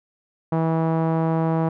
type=tone with low-pass filter; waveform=sawtooth; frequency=162.4 Hz; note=E3; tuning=26 cents flat; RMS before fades=-21 dBFS; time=0.52-1.69 s; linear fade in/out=5 ms; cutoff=910 Hz; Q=1.6; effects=none